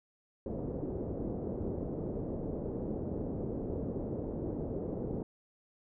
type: low-pass noise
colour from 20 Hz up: white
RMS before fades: -37 dBFS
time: 0.46-5.23 s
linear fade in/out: 2 ms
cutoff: 470 Hz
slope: 24 dB/octave
effects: none